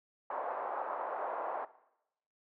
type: band-pass noise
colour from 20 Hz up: pink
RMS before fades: -38 dBFS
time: 0.3-1.65 s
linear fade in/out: 5 ms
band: 580 to 1100 Hz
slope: 24 dB/octave
effects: noise-tail reverb RT60 0.8 s tail -17 dB re dry